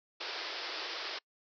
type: band-pass noise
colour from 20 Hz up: white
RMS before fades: -40 dBFS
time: 0.2-1.19 s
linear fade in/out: 10 ms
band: 310 to 5300 Hz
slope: 96 dB/octave
effects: noise-tail reverb RT60 0.1 s tail -26 dB re dry